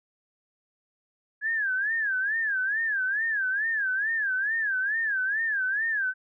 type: tone with vibrato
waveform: sine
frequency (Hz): 1661.2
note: G#6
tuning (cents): 0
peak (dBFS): -24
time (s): 1.41-6.14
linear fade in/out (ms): 50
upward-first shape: sine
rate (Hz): 2.3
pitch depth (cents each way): 170
effects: none